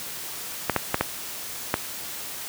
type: clicks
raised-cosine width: 0.5 ms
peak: -5 dBFS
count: 5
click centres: 0.697 / 0.763 / 0.944 / 1.01 / 1.741 s
effects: white hiss -35 dBFS RMS until 2.48 s + high-pass 60 Hz 12 dB/octave